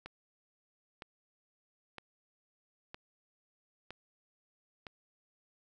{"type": "click train", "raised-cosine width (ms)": 0.3, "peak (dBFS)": -28, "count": 6, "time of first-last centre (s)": [0.06, 4.868], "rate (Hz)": 1.04, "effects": []}